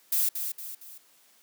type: noise with echo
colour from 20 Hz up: violet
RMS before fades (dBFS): -25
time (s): 0.12-0.29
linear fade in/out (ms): 5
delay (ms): 230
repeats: 3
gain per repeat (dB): -7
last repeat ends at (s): 0.98
effects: white hiss -61 dBFS RMS until 1.42 s + high-pass 200 Hz 12 dB/octave

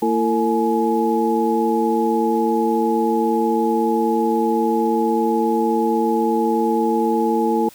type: tone cluster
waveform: sine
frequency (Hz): 228.3 / 336.4 / 452.7 / 843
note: A#3 / E4 / A4 / G#5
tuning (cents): -36 / +35 / +49 / +26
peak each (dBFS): -21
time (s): 0.02-7.69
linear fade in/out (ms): 5
effects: white hiss -46 dBFS RMS until 7.74 s

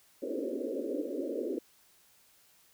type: band-pass noise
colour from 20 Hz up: pink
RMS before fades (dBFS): -35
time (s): 0.22-1.59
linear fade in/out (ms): 10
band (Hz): 250 to 570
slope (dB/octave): 96
effects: white hiss -64 dBFS RMS until 2.73 s

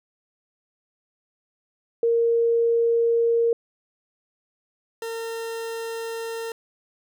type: tone pair in turn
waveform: sine / 40% pulse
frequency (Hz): 464.7 / 456.2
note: A#4 / A#4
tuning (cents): -5 / -37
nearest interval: unison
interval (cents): 32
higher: first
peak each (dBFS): -17 / -28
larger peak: first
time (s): 2.03-3.53 / 5.02-6.52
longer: neither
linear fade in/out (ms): 2
effects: none

